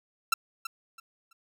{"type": "tone with echo", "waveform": "sawtooth", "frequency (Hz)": 1345, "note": "E6", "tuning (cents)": 34, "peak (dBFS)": -17, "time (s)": [0.32, 0.34], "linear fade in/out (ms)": 5, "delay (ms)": 330, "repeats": 3, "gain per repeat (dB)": -12, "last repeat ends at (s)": 1.33, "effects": []}